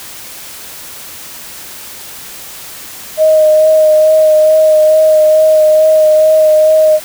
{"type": "tone with vibrato", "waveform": "sine", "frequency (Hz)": 622.3, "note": "D#5", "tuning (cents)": 0, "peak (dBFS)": -4, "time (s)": [3.17, 7], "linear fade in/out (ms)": 50, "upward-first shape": "sine", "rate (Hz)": 2.3, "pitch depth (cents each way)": 15, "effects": ["white hiss -29 dBFS RMS until 7.04 s"]}